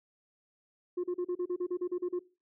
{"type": "tone bursts", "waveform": "sine", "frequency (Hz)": 356.8, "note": "F4", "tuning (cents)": 37, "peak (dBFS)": -27, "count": 12, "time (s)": [0.97, 2.193], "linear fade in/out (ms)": 10, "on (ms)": 68, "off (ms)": 37, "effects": ["noise-tail reverb RT60 0.3 s tail -18 dB re dry", "tanh soft clip ceiling -28 dBFS"]}